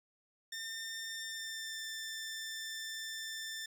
15% pulse tone with pitch glide, 1806 to 1779.1 Hz, A6 to A6, +45 to +19 cents, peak -34 dBFS, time 0.52-3.66 s, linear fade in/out 5 ms, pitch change -26 cents, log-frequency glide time 1.09-1.87 s, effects none

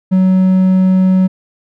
triangle tone, 186.9 Hz, F#3, 18 cents sharp, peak -5 dBFS, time 0.11-1.28 s, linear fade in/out 20 ms, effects none

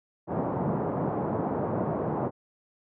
pink band-pass noise, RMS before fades -29 dBFS, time 0.27-2.31 s, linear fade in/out 50 ms, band 120 to 960 Hz, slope 24 dB/octave, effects none

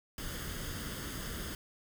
pink noise with comb filter, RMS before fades -40 dBFS, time 0.18-1.55 s, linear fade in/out 2 ms, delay 0.61 ms, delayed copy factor +0.6, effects none

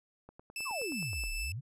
click train, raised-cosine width 1 ms, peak -36 dBFS, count 10, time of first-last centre 0.29-1.237 s, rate 9.5 Hz
sawtooth tone with tremolo, 2637 Hz, E7, in tune, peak -32 dBFS, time 0.56-1.52 s, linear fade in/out 2 ms, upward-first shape triangle, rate 5 Hz, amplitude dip 30%
sine exponential two-way sweep, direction down then up, 1236 to 31.93 to 148.1 Hz, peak -36 dBFS, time 0.65-1.61 s, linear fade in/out 20 ms, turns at 1.33 s
effects resampled to 32000 Hz

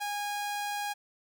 sawtooth tone, 821 Hz, G#5, 20 cents flat, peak -28 dBFS, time 0-0.94 s, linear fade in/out 20 ms, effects none

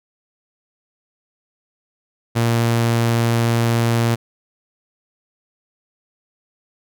sawtooth tone, 116.54 Hz, A#2, in tune, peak -11 dBFS, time 2.35-4.16 s, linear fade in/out 20 ms, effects none

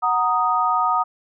sine chord, D# minor, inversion first, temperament equal, 740 / 932.3 / 1244.5 Hz, F#5 / A#5 / D#6, 0 / 0 / 0 cents, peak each -23 / -22 / -19 dBFS, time 0.02-1.04 s, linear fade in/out 20 ms, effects none

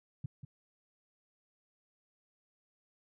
sine tone with echo, 135.3 Hz, C#3, 42 cents flat, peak -33 dBFS, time 0.24-0.26 s, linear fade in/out 5 ms, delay 190 ms, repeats 1, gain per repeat -9 dB, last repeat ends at 0.45 s, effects none

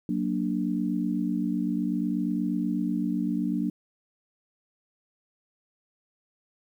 sine chord, Gb augmented, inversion none, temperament equal, 185 / 233.1 / 293.7 Hz, Gb3 / Bb3 / D4, 0 / 0 / 0 cents, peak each -29 dBFS, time 0.09-3.7 s, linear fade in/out 2 ms, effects 10-bit

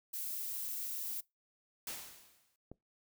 violet noise, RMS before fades -40 dBFS, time 0.13-1.21 s, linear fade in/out 10 ms
white noise with exponential decay, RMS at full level -40 dBFS, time 1.87-2.56 s, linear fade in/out 2 ms, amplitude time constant 150 ms
click, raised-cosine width 2 ms, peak -34 dBFS, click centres 2.716 s
effects noise-tail reverb RT60 0.2 s tail -23 dB re dry

